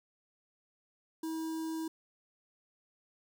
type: tone with notch filter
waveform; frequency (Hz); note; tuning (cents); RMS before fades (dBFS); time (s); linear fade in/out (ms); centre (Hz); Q
square; 321.5; E4; -43; -37; 1.23-1.88; 5; 2300; 0.57
effects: 12-bit